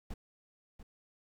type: noise with echo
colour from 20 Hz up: brown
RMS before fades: -40 dBFS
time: 0.1-0.14 s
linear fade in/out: 5 ms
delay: 690 ms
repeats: 1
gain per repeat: -10 dB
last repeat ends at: 0.83 s
effects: none